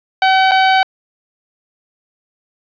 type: tone with dropouts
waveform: sawtooth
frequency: 761 Hz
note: F#5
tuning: 48 cents sharp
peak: -5 dBFS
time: 0.22-0.83 s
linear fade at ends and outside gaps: 2 ms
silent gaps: 0.512-0.517 s
effects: resampled to 11025 Hz + 7-bit

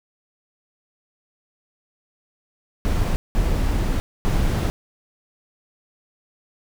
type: noise bursts at uneven times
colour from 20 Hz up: brown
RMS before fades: -20 dBFS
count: 3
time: 2.85-3.16 / 3.35-4 / 4.25-4.7 s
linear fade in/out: 0 ms
effects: none

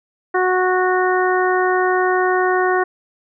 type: harmonic tone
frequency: 367.9 Hz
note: F#4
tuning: 10 cents flat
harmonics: 1 / 2 / 3 / 4 / 5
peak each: -17 / -20 / -22 / -23 / -24 dBFS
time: 0.34-2.84 s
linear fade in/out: 10 ms
effects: none

